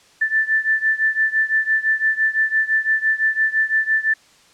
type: beating tone pair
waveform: sine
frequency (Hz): 1762 / 1767.9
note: A6 / A6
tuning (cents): +2 / +8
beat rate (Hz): 5.9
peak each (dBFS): -18 / -20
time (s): 0.21-4.14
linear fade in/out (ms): 10
effects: white hiss -52 dBFS RMS until 4.53 s + low-pass 7000 Hz 12 dB/octave